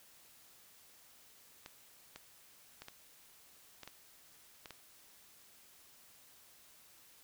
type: clicks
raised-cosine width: 0.2 ms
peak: -30 dBFS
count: 8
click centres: 1.661 / 2.16 / 2.82 / 2.884 / 3.833 / 3.876 / 4.658 / 4.707 s
effects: white hiss -62 dBFS RMS until 7.23 s